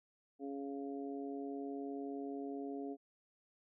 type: harmonic tone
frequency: 139.3 Hz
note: C#3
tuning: 9 cents sharp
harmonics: 2 / 3 / 4 / 5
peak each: -42 / -45 / -57 / -50 dBFS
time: 0.39-2.97 s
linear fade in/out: 50 ms
effects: none